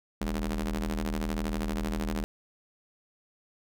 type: ring-modulated tone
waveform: sawtooth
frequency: 79.1 Hz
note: D#2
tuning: 29 cents sharp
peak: -22 dBFS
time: 0.21-2.24 s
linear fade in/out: 0 ms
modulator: 125 Hz
effects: none